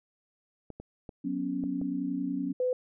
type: clicks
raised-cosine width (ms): 2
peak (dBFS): -28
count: 5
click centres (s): 0.703 / 0.8 / 1.092 / 1.638 / 1.815
type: chord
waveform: sine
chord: F# suspended fourth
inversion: none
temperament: just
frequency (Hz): 185 / 246.7 / 277.5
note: F#3 / B3 / C#4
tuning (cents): 0 / -2 / +2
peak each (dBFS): -36 / -35 / -31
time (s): 1.24-2.53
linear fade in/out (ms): 10
type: tone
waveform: sine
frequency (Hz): 504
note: B4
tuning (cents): +35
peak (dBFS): -25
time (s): 2.6-2.73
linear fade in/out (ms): 2
effects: none